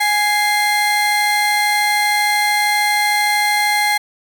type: tone pair together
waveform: 35% pulse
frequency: 830.6 / 2093 Hz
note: G#5 / C7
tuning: 0 / 0 cents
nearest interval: octave + major third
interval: 1600 cents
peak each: -15 dBFS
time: 0-3.98 s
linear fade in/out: 10 ms
effects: none